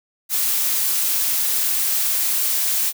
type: noise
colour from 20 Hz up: blue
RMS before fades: -20 dBFS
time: 0.29-2.93 s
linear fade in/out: 50 ms
effects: none